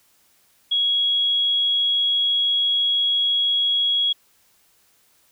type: tone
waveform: sine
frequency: 3322 Hz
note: G#7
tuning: in tune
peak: -17 dBFS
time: 0.71-4.13 s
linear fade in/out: 10 ms
effects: white hiss -60 dBFS RMS until 5.31 s